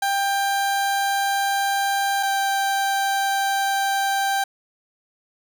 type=tone pair in turn; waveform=30% pulse; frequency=792 / 786.1 Hz; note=G5 / G5; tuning=+18 / +5 cents; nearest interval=unison; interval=13 cents; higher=first; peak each=-17 dBFS; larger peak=neither; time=0.02-2.23 / 2.23-4.44 s; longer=neither; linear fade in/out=5 ms; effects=none